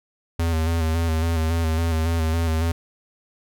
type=tone with vibrato; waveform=square; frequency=81.7 Hz; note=E2; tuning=15 cents flat; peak=-20 dBFS; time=0.39-2.72 s; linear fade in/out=5 ms; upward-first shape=square; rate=3.6 Hz; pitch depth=37 cents each way; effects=none